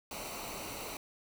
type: noise with comb filter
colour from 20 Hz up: pink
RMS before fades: -42 dBFS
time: 0.11-0.97 s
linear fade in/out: 2 ms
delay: 0.59 ms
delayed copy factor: -0.65
effects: none